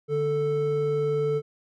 triangle tone pair together, 146.83 / 440.3 Hz, D3 / A4, 0 / +1 cents, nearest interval octave + perfect fifth, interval 1901 cents, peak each -27 / -21 dBFS, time 0.08-1.42 s, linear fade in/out 50 ms, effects none

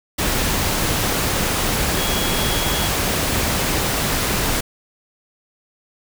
sine tone in noise, 3327 Hz, G#7, 2 cents sharp, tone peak -27 dBFS, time 1.98-2.88 s, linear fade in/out 10 ms, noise pink, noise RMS -20 dBFS, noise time 0.18-4.61 s, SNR -10 dB, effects none

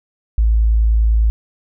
sine tone, 55 Hz, A1, in tune, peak -10 dBFS, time 0.38-1.3 s, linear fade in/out 0 ms, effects none

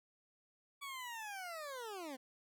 20% pulse linear sweep, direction down, 1143 to 246.9 Hz, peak -39 dBFS, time 0.81-2.17 s, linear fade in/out 20 ms, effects none

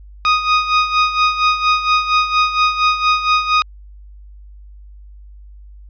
sawtooth tone with tremolo, 1245 Hz, D#6, 1 cent sharp, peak -6 dBFS, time 0.25-3.62 s, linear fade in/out 0 ms, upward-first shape sine, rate 4.3 Hz, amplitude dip 70%, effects added 50 Hz sine -36 dBFS peak until 5.89 s + resampled to 11025 Hz

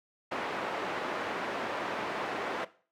pink band-pass noise, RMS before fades -35 dBFS, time 0.31-2.65 s, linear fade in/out 10 ms, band 390 to 1900 Hz, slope 12 dB/octave, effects noise-tail reverb RT60 0.4 s tail -17 dB re dry

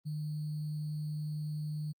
sine tone with sample-and-hold, 151.8 Hz, D#3, 42 cents flat, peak -34 dBFS, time 0.05-1.93 s, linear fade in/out 20 ms, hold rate 4410 Hz, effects Opus 32 kbps

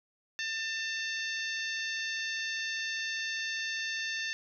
harmonic tone, 895 Hz, A5, 29 cents sharp, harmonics 2 / 3 / 4 / 5 / 6 / 7, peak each -35 / -39 / -41 / -43 / -45 / -46 dBFS, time 0.39-4.33 s, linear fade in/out 0 ms, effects none

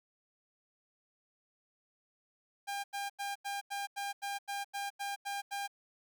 sawtooth tone bursts, 802 Hz, G5, 39 cents sharp, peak -32 dBFS, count 12, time 2.67-5.678 s, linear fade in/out 20 ms, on 170 ms, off 88 ms, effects none

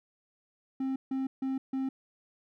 triangle tone bursts, 265.6 Hz, C4, 26 cents sharp, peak -27 dBFS, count 4, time 0.8-1.89 s, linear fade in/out 5 ms, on 160 ms, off 150 ms, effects none

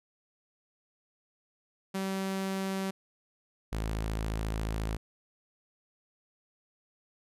sawtooth tone pair in turn, 192.3 / 54.21 Hz, G3 / A1, -33 / -25 cents, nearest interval octave + minor seventh, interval 2192 cents, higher first, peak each -27 dBFS, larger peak neither, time 1.94-2.91 / 3.72-4.97 s, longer second, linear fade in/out 10 ms, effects resampled to 32000 Hz

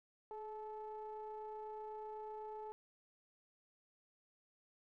triangle ring-modulated tone, 220 Hz, A3, in tune, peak -40 dBFS, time 0.31-2.72 s, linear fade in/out 0 ms, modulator 646 Hz, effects none

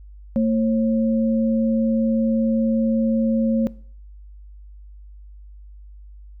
sine tone pair together, 226.3 / 540 Hz, A3 / C#5, +49 / -45 cents, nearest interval octave + minor third, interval 1506 cents, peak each -16 / -24 dBFS, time 0.36-3.67 s, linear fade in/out 0 ms, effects noise-tail reverb RT60 0.5 s tail -21 dB re dry + added 50 Hz sine -39 dBFS peak until 6.4 s

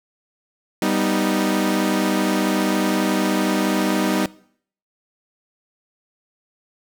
sawtooth chord, G augmented, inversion none, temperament equal, 196 / 246.9 / 311.1 Hz, G3 / B3 / D#4, 0 / 0 / 0 cents, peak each -18 / -20 / -18 dBFS, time 0.82-4.26 s, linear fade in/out 2 ms, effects noise-tail reverb RT60 0.6 s tail -21 dB re dry

